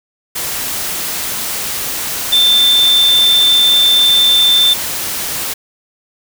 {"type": "tone in noise", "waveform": "sine", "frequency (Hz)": 3556, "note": "A7", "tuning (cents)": 18, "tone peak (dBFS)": -7, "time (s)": [2.32, 4.74], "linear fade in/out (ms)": 10, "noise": "white", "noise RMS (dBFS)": -20, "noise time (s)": [0.35, 5.54], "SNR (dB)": 10, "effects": []}